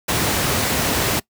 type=noise; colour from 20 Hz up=pink; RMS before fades=-19 dBFS; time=0.08-1.2 s; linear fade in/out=10 ms; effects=noise-tail reverb RT60 0.1 s tail -22 dB re dry + high-pass 80 Hz 12 dB/octave